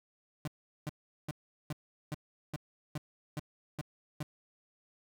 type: tone bursts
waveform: 35% pulse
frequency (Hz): 150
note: D3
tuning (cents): +37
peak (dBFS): -33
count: 10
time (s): 0.45-4.23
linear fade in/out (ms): 2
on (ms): 27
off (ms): 390
effects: none